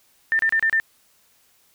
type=tone bursts; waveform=sine; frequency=1795 Hz; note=A6; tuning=34 cents sharp; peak=-16 dBFS; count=5; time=0.32-0.799 s; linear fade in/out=0 ms; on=71 ms; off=31 ms; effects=white hiss -60 dBFS RMS until 1.74 s

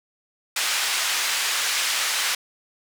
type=band-pass noise; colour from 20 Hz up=pink; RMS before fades=-24 dBFS; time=0.56-2.35 s; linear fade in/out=5 ms; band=1600 to 9100 Hz; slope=12 dB/octave; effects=none

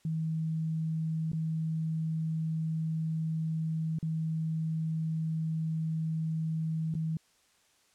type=tone with dropouts; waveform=sine; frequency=159.9 Hz; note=D#3; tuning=48 cents sharp; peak=-29 dBFS; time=0.05-7.17 s; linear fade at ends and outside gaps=2 ms; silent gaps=1.318-1.331 / 3.987-4.027 / 6.941-6.951 s; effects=white hiss -67 dBFS RMS until 7.94 s + low-pass 9000 Hz 12 dB/octave

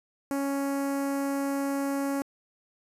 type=tone with notch filter; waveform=sawtooth; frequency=277.6 Hz; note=C#4; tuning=3 cents sharp; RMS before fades=-29 dBFS; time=0.31-2.22 s; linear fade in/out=0 ms; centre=3500 Hz; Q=0.52; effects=resampled to 32000 Hz

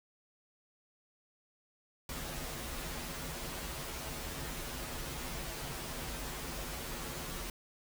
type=noise with comb filter; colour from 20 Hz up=pink; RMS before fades=-41 dBFS; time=2.09-7.5 s; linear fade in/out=2 ms; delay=10 ms; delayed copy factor=-0.95; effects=none

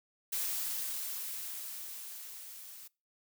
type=noise with level ramp; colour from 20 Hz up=blue; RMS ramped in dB=-34 to -50 dBFS; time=0.32-2.88 s; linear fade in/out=10 ms; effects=noise-tail reverb RT60 0.3 s tail -24 dB re dry

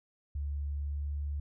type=tone with pitch glide; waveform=sine; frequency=71.8 to 72.38 Hz; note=D2 to D2; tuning=-39 to -25 cents; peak=-32 dBFS; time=0.35-1.4 s; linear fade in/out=5 ms; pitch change=+14 cents; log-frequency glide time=0.73-1.13 s; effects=none

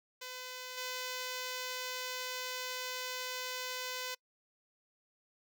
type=tone with level steps; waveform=5% pulse; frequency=506 Hz; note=B4; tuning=42 cents sharp; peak=-31 / -26 dBFS; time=0.21-4.15 s; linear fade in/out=10 ms; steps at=0.77 s; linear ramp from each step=10 ms; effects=noise-tail reverb RT60 0.1 s tail -25 dB re dry

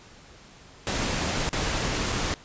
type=noise with dropouts; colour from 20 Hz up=pink; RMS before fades=-27 dBFS; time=0.87-2.34 s; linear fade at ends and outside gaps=0 ms; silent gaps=1.491-1.53 / 2.121-2.125 s; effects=pink hiss -50 dBFS RMS until 2.44 s + resampled to 16000 Hz

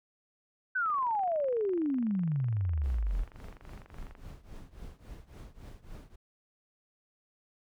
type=exponential sweep; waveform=sine; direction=down; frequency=1547 to 38.89 Hz; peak=-27 dBFS; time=0.75-3.24 s; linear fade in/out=10 ms
type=click train; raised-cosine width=0.5 ms; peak=-36 dBFS; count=80; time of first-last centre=0.86-4.152 s; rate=24 Hz
type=noise with tremolo; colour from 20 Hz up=brown; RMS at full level=-43 dBFS; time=2.83-6.16 s; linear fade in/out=10 ms; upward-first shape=triangle; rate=3.6 Hz; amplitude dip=90%
effects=none

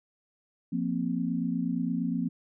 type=chord; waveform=sine; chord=F suspended fourth; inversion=none; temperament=equal; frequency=174.61 / 233.1 / 261.6 Hz; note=F3 / Bb3 / C4; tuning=0 / 0 / 0 cents; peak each=-31 dBFS; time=0.72-2.29 s; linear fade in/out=10 ms; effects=none

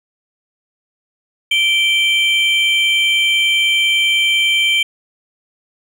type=tone pair together; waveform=triangle; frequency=2341 / 3125 Hz; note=D7 / G7; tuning=-6 / -6 cents; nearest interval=perfect fourth; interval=500 cents; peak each=-13 dBFS; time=1.51-4.83 s; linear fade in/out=5 ms; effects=none

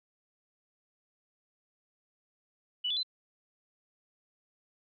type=tone with pitch steps; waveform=sine; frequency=2960 / 3460 / 4043 Hz; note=F#7 / A7 / B7; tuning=0 / -30 / +40 cents; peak=-29 dBFS; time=2.84-3.032 s; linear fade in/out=10 ms; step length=64 ms; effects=none

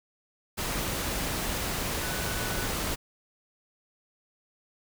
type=tone in noise; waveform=sine; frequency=1488 Hz; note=F#6; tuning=9 cents sharp; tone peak=-39 dBFS; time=2.01-2.67 s; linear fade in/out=20 ms; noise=pink; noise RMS=-31 dBFS; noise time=0.57-2.96 s; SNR=-11 dB; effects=none

